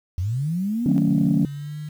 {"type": "linear sweep", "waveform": "sine", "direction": "up", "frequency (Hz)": [82.41, 276.9], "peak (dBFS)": -21, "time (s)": [0.18, 0.98], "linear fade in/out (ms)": 0}
{"type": "chord", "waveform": "sine", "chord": "D# half-diminished seventh", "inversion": "none", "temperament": "just", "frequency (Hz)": [155.56, 186.68, 224, 280], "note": ["D#3", "F#3", "A3", "C#4"], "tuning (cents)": [0, 16, 31, 18], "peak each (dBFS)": -21, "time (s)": [0.86, 1.45], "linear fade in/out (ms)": 2}
{"type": "tone with pitch glide", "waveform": "sine", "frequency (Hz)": [135, 150.66], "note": ["C#3", "D3"], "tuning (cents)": [-45, 45], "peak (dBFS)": -29, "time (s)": [1.08, 1.89], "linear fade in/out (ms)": 5, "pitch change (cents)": 190, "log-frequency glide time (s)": [1.29, 1.77]}
{"effects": ["tanh soft clip ceiling -9 dBFS", "8-bit"]}